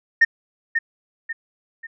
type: tone with echo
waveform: sine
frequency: 1828 Hz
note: A#6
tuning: 34 cents flat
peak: -8 dBFS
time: 0.21-0.25 s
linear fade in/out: 10 ms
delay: 540 ms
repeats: 3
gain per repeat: -8 dB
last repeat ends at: 1.87 s
effects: tanh soft clip ceiling -6 dBFS